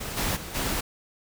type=noise with level steps; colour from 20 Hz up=pink; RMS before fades=-34 / -27 / -38 / -28 dBFS; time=0-0.81 s; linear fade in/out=10 ms; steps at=0.16 / 0.35 / 0.54 s; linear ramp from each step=20 ms; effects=none